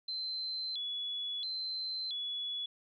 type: tone with vibrato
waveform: sine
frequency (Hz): 3729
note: A#7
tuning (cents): 0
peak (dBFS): -35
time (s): 0.08-2.66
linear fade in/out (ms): 5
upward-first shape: square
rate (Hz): 0.74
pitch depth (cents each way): 160
effects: none